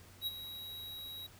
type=tone with ADSR envelope; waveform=square; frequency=3846 Hz; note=B7; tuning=47 cents flat; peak=-33 dBFS; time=0.21-1.27 s; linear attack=57 ms; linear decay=30 ms; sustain=-11 dB; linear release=10 ms; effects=added 94 Hz sine -59 dBFS peak until 1.39 s + pink hiss -59 dBFS RMS until 1.39 s